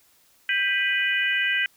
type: harmonic tone with a mistuned harmonic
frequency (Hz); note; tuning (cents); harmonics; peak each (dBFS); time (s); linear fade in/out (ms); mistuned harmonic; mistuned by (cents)
493.9; B4; 0; 3 / 4 / 5 / 6; -25 / -25 / -27 / -29; 0.49-1.66; 2; 3; +110
effects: white hiss -60 dBFS RMS until 1.76 s